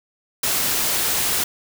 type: noise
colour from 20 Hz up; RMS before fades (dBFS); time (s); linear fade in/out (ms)
white; -21; 0.43-1.44; 5
effects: none